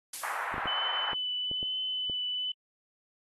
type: noise with exponential decay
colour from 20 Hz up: blue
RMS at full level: -34 dBFS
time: 0.13-0.78 s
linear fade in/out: 5 ms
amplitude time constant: 140 ms
type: band-pass noise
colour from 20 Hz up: pink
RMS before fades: -35 dBFS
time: 0.23-1.14 s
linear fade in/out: 5 ms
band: 830 to 1800 Hz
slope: 24 dB/octave
type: clicks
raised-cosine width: 2 ms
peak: -28 dBFS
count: 7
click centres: 0.542 / 0.581 / 0.657 / 1.132 / 1.514 / 1.629 / 2.098 s
type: tone with vibrato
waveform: sine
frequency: 3009 Hz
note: F#7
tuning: 28 cents sharp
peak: -30 dBFS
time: 0.67-2.52 s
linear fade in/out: 5 ms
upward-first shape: triangle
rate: 1.1 Hz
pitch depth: 17 cents each way
effects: AAC 32 kbps